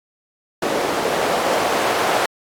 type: noise with band-pass filter sweep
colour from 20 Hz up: white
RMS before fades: -20 dBFS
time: 0.62-2.26 s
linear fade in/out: 5 ms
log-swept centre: 450 to 680 Hz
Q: 1.4
effects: AAC 64 kbps